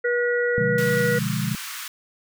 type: harmonic tone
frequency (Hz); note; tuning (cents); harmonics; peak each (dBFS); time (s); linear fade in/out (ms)
482.8; B4; -39; 1 / 3 / 4; -21 / -26 / -27; 0.04-1.19; 10
type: chord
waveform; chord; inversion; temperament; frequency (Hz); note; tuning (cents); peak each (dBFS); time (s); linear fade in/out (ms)
sine; B diminished seventh; none; equal; 123.47 / 146.83 / 174.61 / 207.7; B2 / D3 / F3 / Ab3; 0 / 0 / 0 / 0; -28; 0.58-1.55; 0
type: high-pass noise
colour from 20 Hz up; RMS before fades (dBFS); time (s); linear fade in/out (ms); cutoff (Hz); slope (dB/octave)
pink; -34; 0.78-1.88; 2; 1100; 48
effects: none